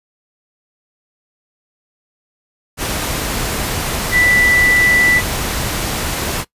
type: tone in noise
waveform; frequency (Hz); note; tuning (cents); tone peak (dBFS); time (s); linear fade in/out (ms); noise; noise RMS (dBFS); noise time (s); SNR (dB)
sine; 1975.5; B6; 0; -10; 4.11-5.22; 50; pink; -20; 2.77-6.45; +7
effects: noise-tail reverb RT60 0.1 s tail -20 dB re dry + resampled to 32000 Hz